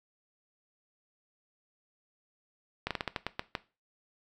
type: slowing click train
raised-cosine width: 0.3 ms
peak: -15 dBFS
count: 9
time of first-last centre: 2.87-3.552 s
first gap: 37 ms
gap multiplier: 1.23
effects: noise-tail reverb RT60 0.3 s tail -17 dB re dry